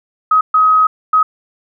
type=tone bursts at uneven times; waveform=sine; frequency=1266 Hz; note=D#6; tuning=30 cents sharp; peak=-7 dBFS; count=3; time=0.31-0.41 / 0.54-0.87 / 1.13-1.23 s; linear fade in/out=5 ms; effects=none